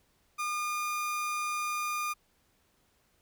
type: tone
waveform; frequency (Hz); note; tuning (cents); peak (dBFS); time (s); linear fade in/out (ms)
30% pulse; 1213; D#6; -44; -28; 0.38-2.14; 20
effects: pink hiss -70 dBFS RMS until 3.21 s